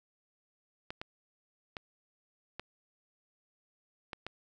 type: clicks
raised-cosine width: 0.3 ms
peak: -23 dBFS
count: 6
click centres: 0.905 / 1.015 / 1.768 / 2.596 / 4.132 / 4.266 s
effects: none